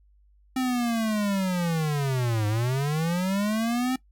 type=linear two-way sweep; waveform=square; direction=down then up; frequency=261.6 to 103.2 to 261.6 Hz; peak=-24 dBFS; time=0.56-3.96 s; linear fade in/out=5 ms; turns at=2.47 s; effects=noise-tail reverb RT60 0.1 s tail -19 dB re dry + added 50 Hz sine -56 dBFS peak until 4.11 s